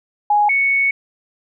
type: tone pair in turn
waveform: sine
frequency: 830.6 / 2217 Hz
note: G#5 / C#7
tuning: 0 / 0 cents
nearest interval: octave + perfect fourth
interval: 1700 cents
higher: second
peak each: -11 / -13 dBFS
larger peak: first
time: 0.3-0.49 / 0.49-0.91 s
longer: second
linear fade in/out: 5 ms
effects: none